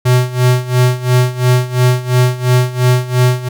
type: tone with tremolo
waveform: square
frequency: 125.3 Hz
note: B2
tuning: 25 cents sharp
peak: -7 dBFS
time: 0.05-3.49 s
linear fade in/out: 10 ms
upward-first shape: sine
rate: 2.9 Hz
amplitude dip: 85%
effects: none